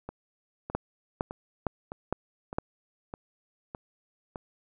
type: two click trains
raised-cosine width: 1 ms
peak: -23 / -13 dBFS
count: 8 / 5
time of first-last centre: 0.09-4.358 / 0.75-2.585 s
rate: 1.64 / 2.18 Hz
effects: none